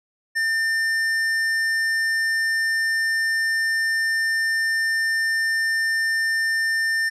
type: tone with hard clipping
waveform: sine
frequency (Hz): 1800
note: A6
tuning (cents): +39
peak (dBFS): -21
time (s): 0.35-7.1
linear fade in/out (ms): 20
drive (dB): 10
effects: none